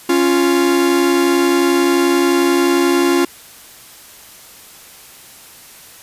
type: tone pair together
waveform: 45% pulse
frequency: 276.8 / 348.1 Hz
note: C#4 / F4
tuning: -2 / -6 cents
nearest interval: major third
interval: 396 cents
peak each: -16 / -13 dBFS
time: 0.09-3.25 s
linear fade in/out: 5 ms
effects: white hiss -40 dBFS RMS until 6.02 s + resampled to 32000 Hz